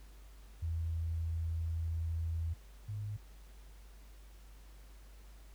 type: tone pair in turn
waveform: sine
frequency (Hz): 82.2 / 104.2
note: E2 / G#2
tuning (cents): -4 / +6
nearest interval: major third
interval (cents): 410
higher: second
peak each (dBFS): -33 / -37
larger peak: first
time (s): 0.62-2.54 / 2.88-3.17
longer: first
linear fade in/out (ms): 10
effects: added 50 Hz sine -52 dBFS peak until 5.54 s + pink hiss -64 dBFS RMS until 5.54 s